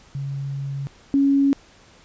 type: tone pair in turn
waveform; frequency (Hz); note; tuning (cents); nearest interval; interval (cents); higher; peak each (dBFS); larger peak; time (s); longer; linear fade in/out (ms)
sine; 138.59 / 277.5; C#3 / C#4; 0 / +2; octave; 1202; second; -25 / -14; second; 0.15-0.87 / 1.14-1.53; first; 0
effects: pink hiss -51 dBFS RMS until 2.04 s + resampled to 16000 Hz